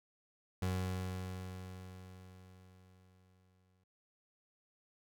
30% pulse tone with exponential decay, 92.5 Hz, F#2, in tune, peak -30 dBFS, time 0.62-3.84 s, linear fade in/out 5 ms, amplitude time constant 700 ms, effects none

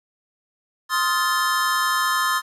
square chord, F dominant seventh, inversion second, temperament just, 1047.7 / 1257.2 / 1396.9 / 1746.1 Hz, C6 / Eb6 / F6 / A6, +2 / +18 / 0 / -14 cents, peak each -24 / -25 / -29 / -25 dBFS, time 0.89-2.42 s, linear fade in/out 50 ms, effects resampled to 32000 Hz + 9-bit

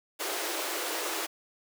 pink high-pass noise, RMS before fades -33 dBFS, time 0.19-1.27 s, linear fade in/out 20 ms, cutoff 310 Hz, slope 96 dB/octave, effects none

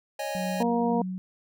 square chord, C# suspended second, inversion none, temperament equal with one note detuned, 554.4 / 622.3 / 823.4 Hz, C#5 / D#5 / G#5, 0 / 0 / -15 cents, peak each -35 dBFS, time 0.19-0.63 s, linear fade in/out 5 ms
sine tone with tremolo, 185 Hz, F#3, in tune, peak -29 dBFS, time 0.35-1.18 s, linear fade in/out 0 ms, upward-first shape sine, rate 1.8 Hz, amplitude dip 55%
harmonic tone, 235.9 Hz, A#3, 21 cents sharp, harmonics 1 / 2 / 3 / 4, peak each -25 / -28 / -30 / -31 dBFS, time 0.6-1.02 s, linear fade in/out 5 ms
effects none

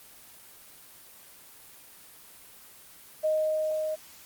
sine tone with level ramp, 622.3 Hz, D#5, in tune, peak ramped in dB -22 to -28 dBFS, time 3.23-3.96 s, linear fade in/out 20 ms, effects white hiss -51 dBFS RMS until 4.25 s + Opus 24 kbps

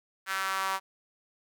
sawtooth tone with high-pass filter sweep, 191.9 Hz, G3, 37 cents flat, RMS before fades -31 dBFS, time 0.26-0.8 s, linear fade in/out 50 ms, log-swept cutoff 1500 to 1000 Hz, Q 3, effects none

